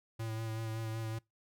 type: tone with vibrato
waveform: square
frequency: 111.8 Hz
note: A2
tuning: 28 cents sharp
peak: -37 dBFS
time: 0.19-1.19 s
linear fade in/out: 10 ms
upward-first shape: sine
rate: 5.3 Hz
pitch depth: 23 cents each way
effects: noise-tail reverb RT60 0.2 s tail -24 dB re dry